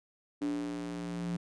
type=tone with high-pass filter sweep; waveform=square; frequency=58.27 Hz; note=A#1; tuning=in tune; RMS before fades=-36 dBFS; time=0.41-1.37 s; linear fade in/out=10 ms; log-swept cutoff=290 to 190 Hz; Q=7.9; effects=resampled to 22050 Hz